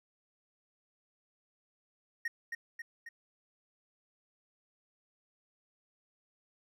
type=tone with echo; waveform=triangle; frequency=1864 Hz; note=A#6; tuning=1 cent flat; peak=-30 dBFS; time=2.25-2.28 s; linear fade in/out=5 ms; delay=270 ms; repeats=3; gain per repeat=-4 dB; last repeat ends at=3.09 s; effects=none